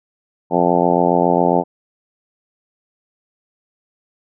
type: harmonic tone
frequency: 87.31 Hz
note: F2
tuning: in tune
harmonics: 2 / 3 / 4 / 5 / 6 / 7 / 8 / 9 / 10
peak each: -21 / -21 / -21 / -21 / -21 / -21 / -21 / -21 / -21 dBFS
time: 0.5-1.64 s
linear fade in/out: 50 ms
effects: none